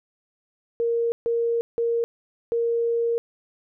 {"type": "tone bursts at uneven times", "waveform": "sine", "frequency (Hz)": 466.2, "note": "A#4", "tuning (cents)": 0, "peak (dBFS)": -20, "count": 4, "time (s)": [[0.8, 1.12], [1.26, 1.61], [1.78, 2.04], [2.52, 3.18]], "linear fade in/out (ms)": 0, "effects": []}